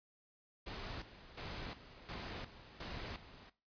pink noise with tremolo, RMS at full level -45 dBFS, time 0.66-3.5 s, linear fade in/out 10 ms, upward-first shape square, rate 1.4 Hz, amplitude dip 75%, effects noise-tail reverb RT60 0.3 s tail -17 dB re dry + resampled to 11025 Hz

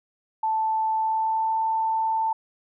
sine tone with pitch glide, 880 to 889.2 Hz, A5 to A5, 0 to +18 cents, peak -21 dBFS, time 0.43-2.33 s, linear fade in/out 5 ms, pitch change +18 cents, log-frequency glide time 0.95-1.59 s, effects none

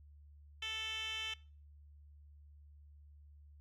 10% pulse tone with band-pass filter, 440 Hz, A4, in tune, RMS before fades -41 dBFS, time 0.62-1.34 s, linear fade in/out 5 ms, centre 3200 Hz, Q 5.1, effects noise-tail reverb RT60 0.4 s tail -22 dB re dry + added 73 Hz sine -56 dBFS peak until 3.6 s

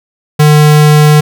square tone, 150.5 Hz, D3, 43 cents sharp, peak -3 dBFS, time 0.39-1.21 s, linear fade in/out 10 ms, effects none

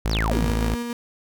sawtooth tone, 54.6 Hz, A1, 13 cents flat, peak -17 dBFS, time 0.05-0.75 s, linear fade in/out 0 ms
sine exponential sweep, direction down, 6645 to 51.4 Hz, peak -25 dBFS, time 0.09-0.54 s, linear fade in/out 50 ms
35% pulse tone with tremolo, 237.8 Hz, A#3, 35 cents sharp, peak -24 dBFS, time 0.31-0.93 s, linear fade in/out 2 ms, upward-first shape square, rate 6.8 Hz, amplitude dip 25%
effects none

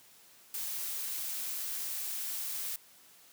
blue noise, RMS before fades -37 dBFS, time 0.54-2.76 s, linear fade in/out 2 ms, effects white hiss -59 dBFS RMS until 3.32 s + high-pass 100 Hz 12 dB/octave

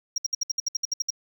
triangle tone bursts, 5620 Hz, F8, 10 cents sharp, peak -21 dBFS, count 12, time 0.16-1.105 s, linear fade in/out 5 ms, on 21 ms, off 63 ms, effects none

